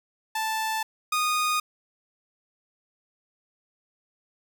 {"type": "tone pair in turn", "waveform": "sawtooth", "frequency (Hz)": [880, 1234.8], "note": ["A5", "D#6"], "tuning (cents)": [0, -14], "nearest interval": "tritone", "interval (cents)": 586, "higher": "second", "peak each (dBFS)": [-22, -19], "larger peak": "second", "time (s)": [[0.35, 0.83], [1.12, 1.6]], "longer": "neither", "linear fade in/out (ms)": 5, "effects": []}